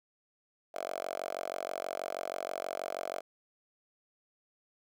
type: tone with high-pass filter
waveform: 5% pulse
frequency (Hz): 46.25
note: F#1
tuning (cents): 0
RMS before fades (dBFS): -38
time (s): 0.74-3.21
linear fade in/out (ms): 10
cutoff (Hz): 660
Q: 5.5
effects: none